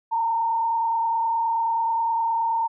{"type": "tone with frequency modulation", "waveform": "sine", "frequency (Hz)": 914, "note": "A#5", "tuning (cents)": -34, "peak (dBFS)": -20, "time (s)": [0.11, 2.68], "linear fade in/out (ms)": 20, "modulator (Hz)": 29.5, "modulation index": 0.67, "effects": []}